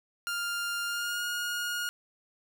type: tone with pitch glide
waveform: sawtooth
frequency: 1400 to 1432.7 Hz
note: F6 to F6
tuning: +4 to +44 cents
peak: -27 dBFS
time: 0.27-1.89 s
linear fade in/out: 0 ms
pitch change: +40 cents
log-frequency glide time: 0.85-1.23 s
effects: none